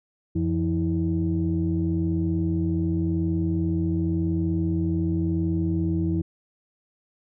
sine tone cluster, 88.6 / 169.5 / 324.4 Hz, F2 / E3 / E4, +25 / +49 / -28 cents, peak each -25 dBFS, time 0.35-6.22 s, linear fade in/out 10 ms, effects tanh soft clip ceiling -14 dBFS

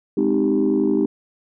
sine chord, Ab major seventh, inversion none, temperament equal with one note detuned, 207.7 / 260 / 311.1 / 392 Hz, Ab3 / C4 / Eb4 / G4, 0 / -11 / 0 / 0 cents, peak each -22 / -21 / -19 / -20 dBFS, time 0.17-1.06 s, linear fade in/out 5 ms, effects tanh soft clip ceiling -9 dBFS

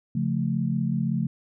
sine chord, Db augmented, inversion none, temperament equal, 138.59 / 174.61 / 220 Hz, Db3 / F3 / A3, 0 / 0 / 0 cents, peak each -27 dBFS, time 0.15-1.27 s, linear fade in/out 5 ms, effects none

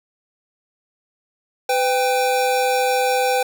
square tone pair together, 504 / 791.2 Hz, B4 / G5, +35 / +16 cents, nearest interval minor sixth, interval 781 cents, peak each -20 dBFS, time 1.69-3.43 s, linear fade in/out 5 ms, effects 7-bit

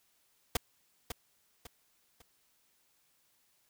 pink noise with echo, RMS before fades -28 dBFS, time 0.55-0.57 s, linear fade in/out 5 ms, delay 550 ms, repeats 3, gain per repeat -9 dB, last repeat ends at 2.22 s, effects white hiss -72 dBFS RMS until 3.69 s

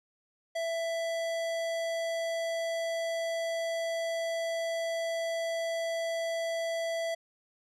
sine tone with hard clipping, 663 Hz, E5, 10 cents sharp, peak -32 dBFS, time 0.55-7.15 s, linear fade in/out 10 ms, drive 18 dB, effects none

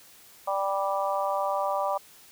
harmonic tone, 196 Hz, G3, in tune, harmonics 3 / 4 / 5 / 6, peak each -29 / -30 / -31 / -32 dBFS, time 0.47-1.98 s, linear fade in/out 10 ms, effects white hiss -53 dBFS RMS until 2.31 s

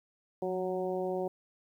harmonic tone with a mistuned harmonic, 185 Hz, F#3, in tune, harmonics 1 / 2 / 3 / 4 / 5, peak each -40 / -33 / -36 / -39 / -47 dBFS, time 0.42-1.28 s, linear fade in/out 5 ms, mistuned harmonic 1, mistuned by -37 cents, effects 11-bit

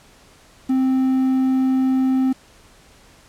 triangle tone with quantisation, 261.6 Hz, C4, in tune, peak -13 dBFS, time 0.69-2.33 s, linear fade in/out 10 ms, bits 7, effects pink hiss -50 dBFS RMS until 3.28 s + low-pass 10000 Hz 12 dB/octave

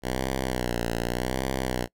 5% pulse tone with vibrato, 61.74 Hz, B1, in tune, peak -15 dBFS, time 0.02-1.88 s, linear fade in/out 50 ms, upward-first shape sine, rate 0.85 Hz, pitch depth 110 cents each way, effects noise-tail reverb RT60 0.1 s tail -25 dB re dry

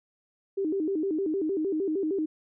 sine tone with vibrato, 349.2 Hz, F4, in tune, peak -25 dBFS, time 0.57-2.26 s, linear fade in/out 10 ms, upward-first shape square, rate 6.5 Hz, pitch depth 200 cents each way, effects none

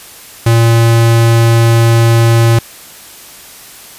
square tone, 115.5 Hz, A#2, 16 cents flat, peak -6 dBFS, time 0.46-2.59 s, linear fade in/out 5 ms, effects white hiss -34 dBFS RMS until 3.98 s + resampled to 32000 Hz

